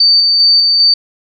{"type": "tone with tremolo", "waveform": "sine", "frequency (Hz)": 4587, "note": "D8", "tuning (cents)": -42, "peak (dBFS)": -5, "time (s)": [0, 0.94], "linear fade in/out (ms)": 5, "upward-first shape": "square", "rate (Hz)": 2.5, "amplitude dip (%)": 25, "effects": []}